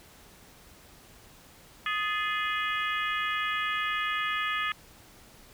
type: harmonic tone with a mistuned harmonic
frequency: 415.3 Hz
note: G#4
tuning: in tune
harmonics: 3 / 4 / 5 / 6 / 7 / 8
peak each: -31 / -33 / -35 / -37 / -38 / -39 dBFS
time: 1.86-4.72 s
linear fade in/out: 2 ms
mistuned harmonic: 4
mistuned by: +73 cents
effects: pink hiss -54 dBFS RMS until 5.53 s